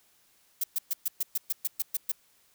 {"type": "noise bursts", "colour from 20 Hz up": "violet", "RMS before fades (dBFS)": -28, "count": 11, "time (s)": [0.61, 2.118], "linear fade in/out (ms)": 5, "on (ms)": 28, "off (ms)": 120, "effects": ["white hiss -65 dBFS RMS until 2.54 s"]}